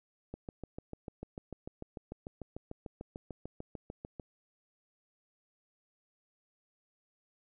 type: click train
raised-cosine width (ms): 2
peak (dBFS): -28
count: 27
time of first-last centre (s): 0.34-4.198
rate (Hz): 6.74
effects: none